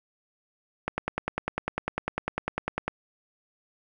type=click train; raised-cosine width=0.5 ms; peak=-12 dBFS; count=21; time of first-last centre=0.88-2.88 s; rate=10 Hz; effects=none